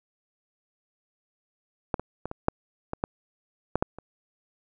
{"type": "clicks", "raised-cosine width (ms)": 1, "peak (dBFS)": [-10, -19, -18, -20, -6, -16, -11, -9, -8, -26], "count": 10, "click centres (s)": [1.942, 1.996, 2.256, 2.314, 2.484, 2.934, 3.039, 3.756, 3.825, 3.986], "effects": []}